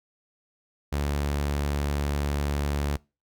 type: tone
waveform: sawtooth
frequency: 72 Hz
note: D2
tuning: 34 cents flat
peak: -21 dBFS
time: 0.92-2.97 s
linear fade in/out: 10 ms
effects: noise-tail reverb RT60 0.3 s tail -25 dB re dry